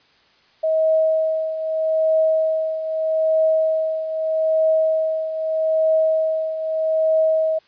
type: tone with tremolo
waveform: sine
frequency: 636 Hz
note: D#5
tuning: 38 cents sharp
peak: -13 dBFS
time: 0.63-7.59 s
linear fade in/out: 10 ms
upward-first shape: triangle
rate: 0.8 Hz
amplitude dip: 70%
effects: white hiss -56 dBFS RMS until 7.67 s + resampled to 11025 Hz